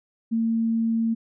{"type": "tone", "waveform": "sine", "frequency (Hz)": 227, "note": "A#3", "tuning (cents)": -46, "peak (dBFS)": -20, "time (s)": [0.31, 1.15], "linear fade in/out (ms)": 20, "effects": []}